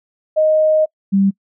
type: tone pair in turn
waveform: sine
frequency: 622.3 / 196.01 Hz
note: D#5 / G3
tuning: 0 / 0 cents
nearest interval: octave + minor sixth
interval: 2000 cents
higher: first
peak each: -10 dBFS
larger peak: neither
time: 0.36-0.86 / 1.12-1.31 s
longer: first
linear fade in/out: 20 ms
effects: noise-tail reverb RT60 0.1 s tail -26 dB re dry